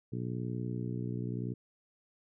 harmonic tone, 60.7 Hz, B1, 29 cents flat, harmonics 2 / 3 / 4 / 5 / 6 / 7, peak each -36 / -40 / -42 / -44 / -46 / -47 dBFS, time 0.12-1.54 s, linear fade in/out 10 ms, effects none

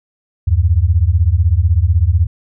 sine beating tone pair, 77.3 / 93.3 Hz, D#2 / F#2, -11 / +15 cents, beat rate 16 Hz, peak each -12 dBFS, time 0.47-2.27 s, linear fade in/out 10 ms, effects none

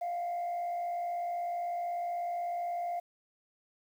sine tone with frequency modulation, 698.5 Hz, F5, in tune, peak -30 dBFS, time 0.01-3 s, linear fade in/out 10 ms, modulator 56.1 Hz, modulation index 0.37, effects tanh soft clip ceiling -30 dBFS + 10-bit

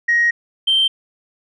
sine tone pair in turn, 1883 / 3133 Hz, A#6 / G7, +17 / -2 cents, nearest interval major sixth, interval 881 cents, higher second, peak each -11 dBFS, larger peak neither, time 0.08-0.31 / 0.67-0.88 s, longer first, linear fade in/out 10 ms, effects tanh soft clip ceiling -8 dBFS

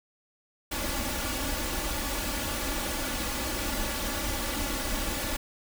pink noise with comb filter, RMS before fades -31 dBFS, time 0.71-5.37 s, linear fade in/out 10 ms, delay 3.5 ms, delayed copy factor +0.85, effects none

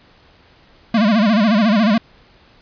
square tone with vibrato, 215.3 Hz, A3, 37 cents flat, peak -12 dBFS, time 0.94-1.98 s, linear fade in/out 5 ms, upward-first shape sine, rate 14 Hz, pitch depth 150 cents each way, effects pink hiss -50 dBFS RMS until 2.61 s + resampled to 11025 Hz

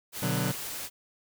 white noise, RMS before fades -37 dBFS, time 0.12-0.9 s, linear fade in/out 50 ms
sawtooth chord, B minor, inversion none, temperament just, 123.47 / 148.16 / 185.21 Hz, B2 / D3 / F#3, 0 / +16 / +2 cents, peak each -27 dBFS, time 0.22-0.52 s, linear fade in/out 10 ms
effects none

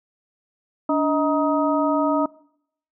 harmonic tone with a mistuned harmonic, 314.4 Hz, D#4, 18 cents sharp, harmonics 1 / 2 / 3 / 4, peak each -20 / -23 / -25 / -26 dBFS, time 0.89-2.26 s, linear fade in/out 5 ms, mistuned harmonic 1, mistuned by -140 cents, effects noise-tail reverb RT60 0.7 s tail -23 dB re dry

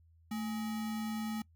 sine tone with sample-and-hold, 220 Hz, A3, in tune, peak -34 dBFS, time 0.31-1.42 s, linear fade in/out 5 ms, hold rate 1050 Hz, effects noise-tail reverb RT60 0.1 s tail -22 dB re dry + added 82 Hz sine -61 dBFS peak until 1.55 s

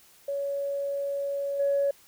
sine tone with level steps, 561 Hz, C#5, 21 cents sharp, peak -27 / -21 dBFS, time 0.28-1.91 s, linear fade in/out 5 ms, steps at 1.59 s, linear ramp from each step 10 ms, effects tanh soft clip ceiling -17 dBFS + white hiss -57 dBFS RMS until 2.07 s

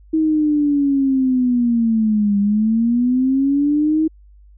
sine linear two-way sweep, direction down then up, 319.2 to 200 to 319.2 Hz, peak -13 dBFS, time 0.13-4.08 s, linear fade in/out 10 ms, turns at 2.39 s, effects added 50 Hz sine -43 dBFS peak until 4.57 s

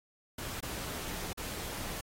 pink noise with dropouts, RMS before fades -40 dBFS, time 0.38-2.01 s, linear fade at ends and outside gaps 5 ms, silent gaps 0.606-0.626 / 1.332-1.375 s, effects AAC 48 kbps

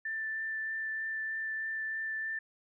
sine tone with vibrato, 1771 Hz, A6, 11 cents sharp, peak -33 dBFS, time 0.05-2.39 s, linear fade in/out 5 ms, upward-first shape triangle, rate 3.2 Hz, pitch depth 10 cents each way, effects none

